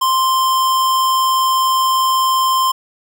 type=tone; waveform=square; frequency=1046.5 Hz; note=C6; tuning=in tune; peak=-13 dBFS; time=0.01-2.72 s; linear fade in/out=10 ms; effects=none